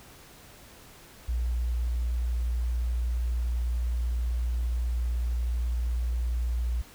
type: tone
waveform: sine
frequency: 59.7 Hz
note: A#1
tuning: 42 cents sharp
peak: -25 dBFS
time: 1.28-6.82 s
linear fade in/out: 10 ms
effects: pink hiss -51 dBFS RMS until 6.94 s